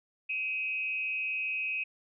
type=tone with frequency modulation; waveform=sine; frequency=2533 Hz; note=D#7; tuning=30 cents sharp; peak=-30 dBFS; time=0.29-1.84 s; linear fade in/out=10 ms; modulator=187 Hz; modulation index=0.55; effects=none